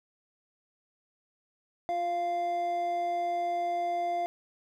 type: tone pair together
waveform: triangle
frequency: 350 / 694.6 Hz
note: F4 / F5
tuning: +4 / -10 cents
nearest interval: octave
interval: 1186 cents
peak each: -37 / -26 dBFS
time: 1.89-4.26 s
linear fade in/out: 0 ms
effects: none